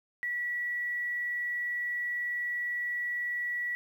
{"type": "tone with quantisation", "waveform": "sine", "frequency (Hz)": 1941, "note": "B6", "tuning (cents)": -31, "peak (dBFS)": -30, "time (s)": [0.23, 3.75], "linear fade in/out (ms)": 0, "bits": 10, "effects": []}